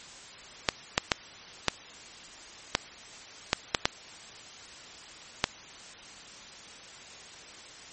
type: clicks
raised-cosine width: 0.2 ms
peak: -3 dBFS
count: 9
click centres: 0.688 / 0.979 / 1.118 / 1.683 / 2.751 / 3.531 / 3.748 / 3.855 / 5.441 s
effects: white hiss -47 dBFS RMS until 7.92 s + MP3 32 kbps